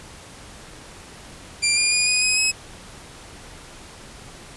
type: tone with pitch steps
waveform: 15% pulse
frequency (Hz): 2375 / 2411 / 2447 / 2484 / 2522 / 2560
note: D7 / D7 / D#7 / D#7 / D#7 / D#7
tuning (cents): +19 / +45 / -29 / -3 / +23 / +49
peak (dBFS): -10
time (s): 1.62-2.52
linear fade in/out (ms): 20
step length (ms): 150
effects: pink hiss -42 dBFS RMS until 4.56 s + resampled to 24000 Hz